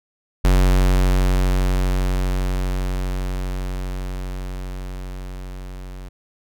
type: tone with level ramp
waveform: square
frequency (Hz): 46.25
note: F#1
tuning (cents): 0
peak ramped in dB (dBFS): -12 to -33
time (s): 0.44-6.09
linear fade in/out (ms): 10
effects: none